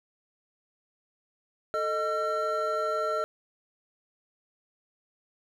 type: tone cluster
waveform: triangle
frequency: 440.5 / 620 / 1354 Hz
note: A4 / D#5 / E6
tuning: +2 / -6 / +46 cents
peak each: -31 / -28 / -28 dBFS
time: 1.74-3.24 s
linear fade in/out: 0 ms
effects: none